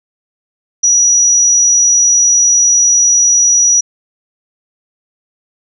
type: tone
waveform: sine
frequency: 5830 Hz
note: F#8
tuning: 26 cents flat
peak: -6 dBFS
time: 0.83-3.81 s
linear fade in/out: 10 ms
effects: none